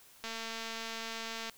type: click train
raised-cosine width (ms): 0.2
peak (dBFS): -23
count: 285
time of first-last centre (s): 0.24-1.497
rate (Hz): 226
effects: white hiss -59 dBFS RMS until 1.57 s